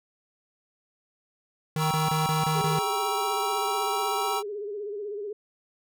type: tone bursts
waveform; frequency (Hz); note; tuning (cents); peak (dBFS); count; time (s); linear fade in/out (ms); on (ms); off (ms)
square; 155.56; D#3; 0; -26; 6; 1.76-2.79; 2; 150; 26
type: chord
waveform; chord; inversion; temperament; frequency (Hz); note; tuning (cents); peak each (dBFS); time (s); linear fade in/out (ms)
square; G diminished seventh; none; equal with one note detuned; 784 / 948.6 / 1108.7 / 1318.5; G5 / Bb5 / Db6 / Fb6; 0 / +30 / 0 / 0; -31 / -32 / -36 / -32; 1.77-4.43; 50
type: tone with vibrato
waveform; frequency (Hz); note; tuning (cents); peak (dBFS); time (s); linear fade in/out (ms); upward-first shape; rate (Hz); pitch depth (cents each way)
sine; 412; G#4; -14; -31; 2.55-5.33; 5; sine; 16; 70
effects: none